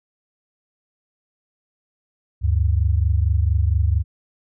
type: tone pair together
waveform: sine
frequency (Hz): 73.04 / 97.4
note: D2 / G2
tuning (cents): -9 / -11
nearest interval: perfect fourth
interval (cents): 498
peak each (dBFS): -17 / -19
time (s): 2.41-4.04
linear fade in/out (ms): 50
effects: none